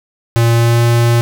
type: tone with pitch glide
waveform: square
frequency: 116.54 to 117.89 Hz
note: A#2 to A#2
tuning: 0 to +20 cents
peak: -9 dBFS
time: 0.36-1.21 s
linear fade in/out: 0 ms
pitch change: +20 cents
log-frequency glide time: 0.53-0.82 s
effects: none